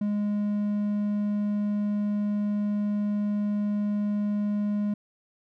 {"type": "tone", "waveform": "triangle", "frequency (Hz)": 206.9, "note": "G#3", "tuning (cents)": -6, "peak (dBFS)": -22, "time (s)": [0.01, 4.94], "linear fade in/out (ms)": 5, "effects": []}